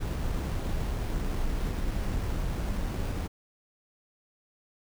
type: noise with sample-and-hold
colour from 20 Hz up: brown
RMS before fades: -30 dBFS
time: 0-3.28 s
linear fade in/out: 20 ms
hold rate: 7350 Hz
effects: none